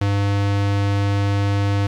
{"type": "tone", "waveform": "square", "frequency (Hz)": 100.4, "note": "G2", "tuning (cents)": 42, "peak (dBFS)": -17, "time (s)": [0.01, 1.87], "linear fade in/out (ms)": 5, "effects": ["low-pass 5000 Hz 12 dB/octave", "8-bit"]}